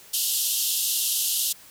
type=band-pass noise; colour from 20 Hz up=white; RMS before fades=-25 dBFS; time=0.13-1.53 s; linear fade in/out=10 ms; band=2800 to 15000 Hz; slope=96 dB/octave; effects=white hiss -49 dBFS RMS until 1.7 s